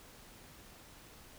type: silence
effects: pink hiss -56 dBFS RMS until 1.38 s